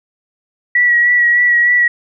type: tone with vibrato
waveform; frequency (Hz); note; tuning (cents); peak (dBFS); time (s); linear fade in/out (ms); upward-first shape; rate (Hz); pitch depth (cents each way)
sine; 1931; B6; -39; -8; 0.75-1.88; 5; sine; 3.3; 24
effects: none